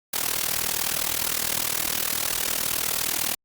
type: noise with amplitude modulation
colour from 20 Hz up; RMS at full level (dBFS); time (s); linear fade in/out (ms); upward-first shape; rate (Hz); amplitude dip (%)
white; -22; 0.13-3.35; 10; sine; 39.6; 85
effects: Opus 48 kbps